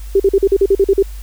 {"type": "tone bursts", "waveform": "sine", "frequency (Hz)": 392, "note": "G4", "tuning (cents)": 0, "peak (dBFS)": -7, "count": 10, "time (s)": [0.15, 1.027], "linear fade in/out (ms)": 5, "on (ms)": 49, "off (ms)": 43, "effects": ["added 50 Hz sine -26 dBFS peak until 1.22 s", "white hiss -43 dBFS RMS until 1.22 s"]}